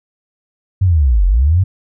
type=linear two-way sweep; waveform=sine; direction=down then up; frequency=99.1 to 42.52 to 99.1 Hz; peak=-8 dBFS; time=0.81-1.64 s; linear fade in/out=10 ms; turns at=1.26 s; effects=none